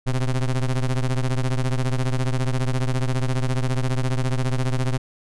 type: ring-modulated tone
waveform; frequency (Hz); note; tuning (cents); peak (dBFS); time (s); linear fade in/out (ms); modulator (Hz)
square; 65.41; C2; 0; -17; 0.06-4.98; 10; 58.1
effects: resampled to 24000 Hz